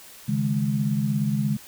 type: chord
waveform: sine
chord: C# suspended second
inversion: none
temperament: equal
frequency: 138.59 / 155.56 / 207.7 Hz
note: C#3 / D#3 / G#3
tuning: 0 / 0 / 0 cents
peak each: -25 / -28 / -24 dBFS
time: 0.28-1.57 s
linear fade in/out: 10 ms
effects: white hiss -46 dBFS RMS until 1.67 s